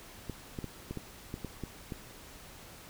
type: clicks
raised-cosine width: 3 ms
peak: -24 dBFS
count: 9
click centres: 0.297 / 0.588 / 0.643 / 0.91 / 0.973 / 1.341 / 1.447 / 1.637 / 1.922 s
effects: pink hiss -51 dBFS RMS until 2.89 s